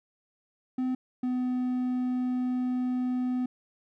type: tone pair in turn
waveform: triangle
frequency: 255.8 / 251.3 Hz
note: C4 / B3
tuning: -39 / +30 cents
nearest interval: unison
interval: 31 cents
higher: first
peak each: -24 dBFS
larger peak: neither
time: 0.78-0.95 / 1.23-3.46 s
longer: second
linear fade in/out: 5 ms
effects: none